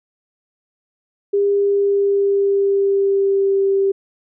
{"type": "tone with pitch glide", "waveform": "sine", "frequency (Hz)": [402.4, 391.8], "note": ["G4", "G4"], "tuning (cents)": [45, -1], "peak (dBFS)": -13, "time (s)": [1.33, 3.92], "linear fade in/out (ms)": 10, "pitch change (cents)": -46, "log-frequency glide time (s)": [1.5, 3.62], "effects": []}